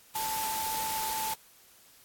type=tone in noise; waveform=sine; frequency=880 Hz; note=A5; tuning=in tune; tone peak=-32 dBFS; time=0.15-1.34 s; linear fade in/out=5 ms; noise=white; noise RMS=-35 dBFS; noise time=0.15-1.34 s; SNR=0 dB; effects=white hiss -58 dBFS RMS until 2.04 s + AAC 64 kbps